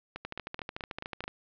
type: two click trains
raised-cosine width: 0.3 ms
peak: -21 / -20 dBFS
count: 6 / 15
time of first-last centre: 0.16-1.24 / 0.25-1.279 s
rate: 4.63 / 13.6 Hz
effects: low-pass 4000 Hz 12 dB/octave